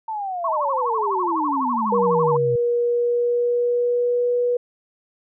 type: exponential sweep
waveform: sine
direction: down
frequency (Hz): 904 to 123.47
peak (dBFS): -24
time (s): 0.08-2.56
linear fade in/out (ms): 5
type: tone with vibrato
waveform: sine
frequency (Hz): 985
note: B5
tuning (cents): -5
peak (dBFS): -20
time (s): 0.44-2.37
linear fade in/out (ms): 5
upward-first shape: sine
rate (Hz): 12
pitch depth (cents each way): 230
type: tone with pitch glide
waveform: sine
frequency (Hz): 478.1 to 487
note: A#4 to B4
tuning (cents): +44 to -24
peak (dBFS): -17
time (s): 1.92-4.57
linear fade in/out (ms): 5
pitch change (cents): +32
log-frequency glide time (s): 2.81-4.32
effects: none